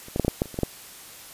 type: clicks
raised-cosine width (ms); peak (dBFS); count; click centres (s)
2; -29 / -13 / -7 / -10 / -6 / -8 / -27 / -25 / -13 / -8; 10; 0.084 / 0.161 / 0.197 / 0.248 / 0.281 / 0.419 / 0.457 / 0.543 / 0.589 / 0.633
effects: white hiss -44 dBFS RMS until 1.33 s + resampled to 32000 Hz